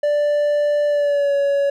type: tone with pitch glide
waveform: triangle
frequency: 587.3 to 562.7 Hz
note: D5 to C#5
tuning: 0 to +26 cents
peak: -13 dBFS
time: 0.03-1.7 s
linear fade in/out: 5 ms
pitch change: -74 cents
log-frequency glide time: 0.87-1.35 s
effects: none